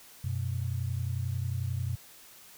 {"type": "tone pair together", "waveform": "sine", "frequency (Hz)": [93.12, 124.3], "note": ["F#2", "B2"], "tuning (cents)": [12, 12], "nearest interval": "perfect fourth", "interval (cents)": 500, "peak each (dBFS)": [-32, -32], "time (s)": [0.24, 1.96], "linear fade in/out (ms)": 5, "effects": ["white hiss -53 dBFS RMS until 2.57 s"]}